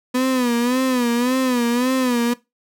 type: tone with vibrato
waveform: 35% pulse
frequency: 248.3 Hz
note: B3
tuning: 9 cents sharp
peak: -15 dBFS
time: 0.14-2.34 s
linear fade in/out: 10 ms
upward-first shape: sine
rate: 1.8 Hz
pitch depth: 93 cents each way
effects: noise-tail reverb RT60 0.2 s tail -18 dB re dry